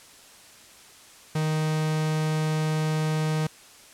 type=tone; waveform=45% pulse; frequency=155.7 Hz; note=D#3; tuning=2 cents sharp; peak=-23 dBFS; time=1.35-3.47 s; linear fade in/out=5 ms; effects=white hiss -50 dBFS RMS until 3.93 s + low-pass 10000 Hz 12 dB/octave